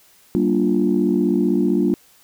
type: chord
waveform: sine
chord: G minor seventh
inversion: none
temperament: equal with one note detuned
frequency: 192.52 / 233.1 / 293.7 / 349.2 Hz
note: G3 / Bb3 / D4 / F4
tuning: -31 / 0 / 0 / 0 cents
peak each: -20 dBFS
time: 0.35-1.94 s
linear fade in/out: 0 ms
effects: tanh soft clip ceiling -6 dBFS + white hiss -53 dBFS RMS until 2.23 s